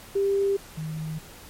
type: tone pair in turn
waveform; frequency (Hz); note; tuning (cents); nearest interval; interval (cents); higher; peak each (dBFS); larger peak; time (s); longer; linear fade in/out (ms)
sine; 395.9 / 157.11; G4 / D#3; +17 / +17; octave + major third; 1600; first; -20 / -29; first; 0.15-0.57 / 0.77-1.19; neither; 10
effects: pink hiss -46 dBFS RMS until 1.49 s + MP3 64 kbps